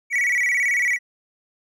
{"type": "tone with vibrato", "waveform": "triangle", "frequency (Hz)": 2093, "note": "C7", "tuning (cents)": 0, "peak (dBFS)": -16, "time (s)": [0.1, 0.99], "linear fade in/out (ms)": 50, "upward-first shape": "square", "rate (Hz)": 18, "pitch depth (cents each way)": 120, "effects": []}